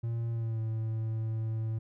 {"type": "tone with pitch glide", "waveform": "triangle", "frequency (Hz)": [115.9, 111.24], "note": ["A#2", "A2"], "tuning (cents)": [-10, 19], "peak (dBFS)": -28, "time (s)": [0.03, 1.79], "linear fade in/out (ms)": 10, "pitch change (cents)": -71, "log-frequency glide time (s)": [0.31, 0.6], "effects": []}